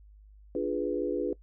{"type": "chord", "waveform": "sine", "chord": "D diminished seventh", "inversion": "none", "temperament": "equal", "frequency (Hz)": [293.7, 349.2, 415.3, 493.9], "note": ["D4", "F4", "Ab4", "Cb5"], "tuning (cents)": [0, 0, 0, 0], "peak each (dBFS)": -33, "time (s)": [0.55, 1.33], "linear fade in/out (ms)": 2, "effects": ["noise-tail reverb RT60 0.1 s tail -21 dB re dry", "added 51 Hz sine -51 dBFS peak until 1.42 s"]}